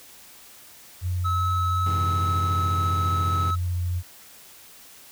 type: tone with pitch glide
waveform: sine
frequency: 89.7 to 88.52 Hz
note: F2 to F2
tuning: +47 to +24 cents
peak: -23 dBFS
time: 1.01-4.03 s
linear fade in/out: 50 ms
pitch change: -23 cents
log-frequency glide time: 2.5-3.71 s
type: tone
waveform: triangle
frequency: 1294 Hz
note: E6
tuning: 32 cents flat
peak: -22 dBFS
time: 1.24-3.56 s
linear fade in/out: 20 ms
type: chord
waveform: sawtooth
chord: Ab augmented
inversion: none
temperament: just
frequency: 103.83 / 129.78 / 162.23 Hz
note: Ab2 / C3 / E3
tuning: 0 / -14 / -27 cents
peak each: -32 / -32 / -33 dBFS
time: 1.86-3.51 s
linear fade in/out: 5 ms
effects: white hiss -48 dBFS RMS until 5.11 s